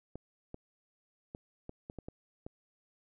clicks, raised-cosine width 2 ms, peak -29 dBFS, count 8, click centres 0.156 / 0.544 / 1.349 / 1.694 / 1.899 / 1.987 / 2.085 / 2.465 s, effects none

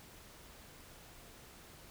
silence, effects pink hiss -56 dBFS RMS until 1.9 s

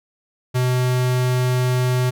square tone, 126.1 Hz, B2, 36 cents sharp, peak -17 dBFS, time 0.54-2.11 s, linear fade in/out 20 ms, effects none

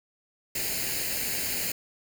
white noise with comb filter, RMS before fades -30 dBFS, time 0.55-1.72 s, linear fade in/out 5 ms, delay 0.43 ms, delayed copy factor +0.7, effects none

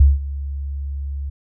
sine tone with ADSR envelope, 69.8 Hz, C#2, 13 cents sharp, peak -5 dBFS, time 0-1.3 s, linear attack 6 ms, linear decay 180 ms, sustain -18 dB, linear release 11 ms, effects none

